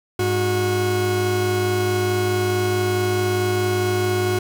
40% pulse tone pair together, 102.26 / 364.4 Hz, G#2 / F#4, -26 / -26 cents, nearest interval octave + minor seventh, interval 2200 cents, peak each -22 / -19 dBFS, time 0.19-4.39 s, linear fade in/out 5 ms, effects none

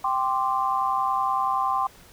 sine chord, G suspended fourth, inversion none, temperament just, 784 / 1045.3 / 1176 Hz, G5 / C6 / D6, 0 / -2 / +2 cents, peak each -26 / -24 / -28 dBFS, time 0.04-1.87 s, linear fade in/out 5 ms, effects pink hiss -51 dBFS RMS until 2.12 s

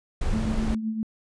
brown noise, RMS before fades -26 dBFS, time 0.21-0.75 s, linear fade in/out 5 ms
sine tone with tremolo, 220 Hz, A3, in tune, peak -23 dBFS, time 0.33-1.03 s, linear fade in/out 0 ms, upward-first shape triangle, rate 7.7 Hz, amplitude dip 60%
effects resampled to 22050 Hz

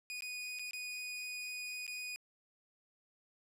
sawtooth tone with dropouts, 2476 Hz, D#7, 9 cents flat, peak -37 dBFS, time 0.1-2.16 s, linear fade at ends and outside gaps 0 ms, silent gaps 0.207-0.222 / 0.588-0.594 / 0.709-0.733 / 1.866-1.878 s, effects low-pass 12000 Hz 12 dB/octave

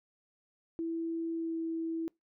sine tone with pitch glide, 330.2 to 327.4 Hz, E4 to E4, +3 to -12 cents, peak -32 dBFS, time 0.79-2.08 s, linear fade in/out 0 ms, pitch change -15 cents, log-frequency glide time 1.33-1.57 s, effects noise-tail reverb RT60 0.2 s tail -26 dB re dry

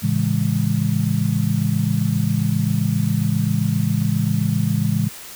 sine chord, A major seventh, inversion none, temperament just, 110 / 137.5 / 165 / 206.2 Hz, A2 / C#3 / E3 / G#3, 0 / -14 / +2 / -12 cents, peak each -22 dBFS, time 0.02-5.09 s, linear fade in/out 20 ms, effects white hiss -37 dBFS RMS until 5.35 s

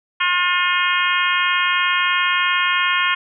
harmonic tone, 357 Hz, F4, 38 cents sharp, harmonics 3 / 4 / 5 / 6 / 7 / 8 / 9, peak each -21 / -22 / -23 / -24 / -24 / -25 / -26 dBFS, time 0.2-3.15 s, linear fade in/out 10 ms, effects none

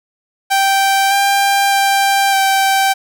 sawtooth tone with pitch steps, 782 / 794 / 789 / 778 Hz, G5 / G5 / G5 / G5, -4 / +22 / +11 / -13 cents, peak -7 dBFS, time 0.5-2.94 s, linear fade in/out 20 ms, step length 610 ms, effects none

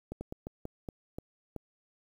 slowing click train, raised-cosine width 2 ms, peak -25 dBFS, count 8, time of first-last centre 0.12-1.563 s, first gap 90 ms, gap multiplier 1.27, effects 9-bit

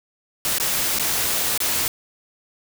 white noise with dropouts, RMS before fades -22 dBFS, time 0.45-1.88 s, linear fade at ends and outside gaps 1 ms, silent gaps 0.584-0.599 / 0.987-0.996 / 1.577-1.603 s, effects none

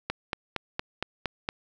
click train, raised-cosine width 0.3 ms, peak -12 dBFS, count 7, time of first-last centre 0.1-1.489 s, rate 4.32 Hz, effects none

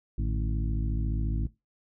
harmonic tone with a mistuned harmonic, 54.2 Hz, A1, 25 cents flat, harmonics 1 / 2 / 3 / 4 / 5 / 6, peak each -27 / -33 / -37 / -39 / -41 / -43 dBFS, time 0.18-1.47 s, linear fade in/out 5 ms, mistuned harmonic 3, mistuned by -140 cents, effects noise-tail reverb RT60 0.2 s tail -18 dB re dry

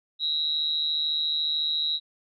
sine tone with amplitude modulation, 3874 Hz, B7, 34 cents flat, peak -20 dBFS, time 0.19-2 s, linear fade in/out 50 ms, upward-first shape sine, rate 154 Hz, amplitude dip 80%, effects none

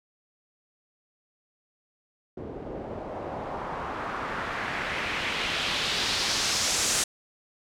white noise with low-pass filter sweep, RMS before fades -30 dBFS, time 2.37-7.04 s, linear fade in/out 5 ms, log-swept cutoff 400 to 7900 Hz, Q 1.6, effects none

